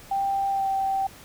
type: tone with pitch glide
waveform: sine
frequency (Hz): 787 to 777.1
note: G5 to G5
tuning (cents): +7 to -15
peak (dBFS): -22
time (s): 0.11-1.07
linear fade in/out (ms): 5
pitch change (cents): -22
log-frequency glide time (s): 0.51-0.67
effects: pink hiss -47 dBFS RMS until 1.24 s